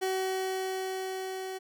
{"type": "tone with level ramp", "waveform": "30% pulse", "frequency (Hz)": 377.7, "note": "F#4", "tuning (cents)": 36, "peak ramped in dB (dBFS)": [-25, -33], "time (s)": [0.01, 1.59], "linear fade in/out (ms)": 20, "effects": []}